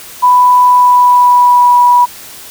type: tone with pitch glide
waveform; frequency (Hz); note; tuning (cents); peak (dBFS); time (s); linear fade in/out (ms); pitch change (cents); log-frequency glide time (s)
sine; 992 to 976.1; B5 to B5; +7 to -21; -3; 0.22-2.06; 20; -28; 0.64-1.78
effects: white hiss -31 dBFS RMS until 2.5 s